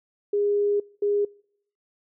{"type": "tone bursts at uneven times", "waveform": "sine", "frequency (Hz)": 409.3, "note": "G#4", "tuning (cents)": -25, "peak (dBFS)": -20, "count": 2, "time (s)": [[0.33, 0.8], [1.02, 1.25]], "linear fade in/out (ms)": 5, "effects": ["noise-tail reverb RT60 0.7 s tail -26 dB re dry"]}